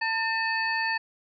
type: harmonic tone with a mistuned harmonic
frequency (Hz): 899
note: A5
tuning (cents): +37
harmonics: 1 / 2 / 3 / 5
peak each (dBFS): -30 / -27 / -33 / -35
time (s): 0.01-0.98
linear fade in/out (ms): 10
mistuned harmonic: 3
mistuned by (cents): -78
effects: none